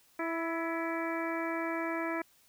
harmonic tone with a mistuned harmonic, 329.6 Hz, E4, in tune, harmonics 1 / 2 / 3 / 4 / 5 / 6 / 7, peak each -35 / -38 / -40 / -41 / -42 / -43 / -43 dBFS, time 0.19-2.22 s, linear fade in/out 5 ms, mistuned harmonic 5, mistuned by +38 cents, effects white hiss -65 dBFS RMS until 2.48 s

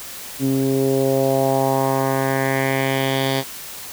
10% pulse tone with low-pass filter sweep, 134.4 Hz, C3, 47 cents sharp, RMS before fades -19 dBFS, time 0.39-3.44 s, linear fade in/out 50 ms, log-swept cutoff 270 to 4400 Hz, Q 2.4, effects white hiss -34 dBFS RMS until 3.92 s

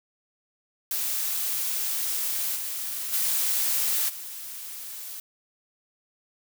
blue noise with level steps, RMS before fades -28 / -32 / -25 / -38 dBFS, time 0.91-5.2 s, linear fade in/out 2 ms, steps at 2.55 / 3.12 / 4.08 s, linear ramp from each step 20 ms, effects none

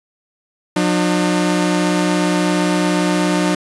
sawtooth tone pair together, 179.7 / 302.2 Hz, F3 / D4, +50 / +50 cents, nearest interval major sixth, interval 900 cents, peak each -13 dBFS, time 0.76-3.55 s, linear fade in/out 5 ms, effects resampled to 24000 Hz

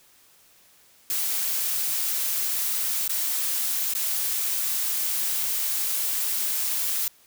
blue noise with dropouts, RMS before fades -26 dBFS, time 1.1-7.08 s, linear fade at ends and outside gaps 1 ms, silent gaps 3.079-3.094 / 3.937-3.95 s, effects white hiss -57 dBFS RMS until 7.26 s

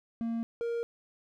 triangle tone pair in turn, 230 / 467.8 Hz, A#3 / A#4, -23 / +6 cents, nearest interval octave, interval 1229 cents, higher second, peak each -28 dBFS, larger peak neither, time 0.21-0.43 / 0.61-0.83 s, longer neither, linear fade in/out 0 ms, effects none

